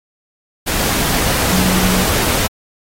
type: tone in noise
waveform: sine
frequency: 185 Hz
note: F#3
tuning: in tune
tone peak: -15 dBFS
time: 1.51-2.04 s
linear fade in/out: 20 ms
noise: pink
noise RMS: -17 dBFS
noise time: 0.66-2.48 s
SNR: -1 dB
effects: AAC 48 kbps